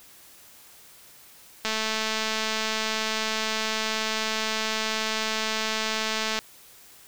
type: click train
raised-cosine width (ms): 0.2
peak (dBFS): -10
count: 1039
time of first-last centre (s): 1.65-6.39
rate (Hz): 219
effects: white hiss -51 dBFS RMS until 7.07 s